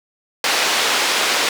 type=band-pass noise; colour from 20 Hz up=white; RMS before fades=-18 dBFS; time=0.44-1.49 s; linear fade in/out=2 ms; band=380 to 4300 Hz; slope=12 dB/octave; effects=none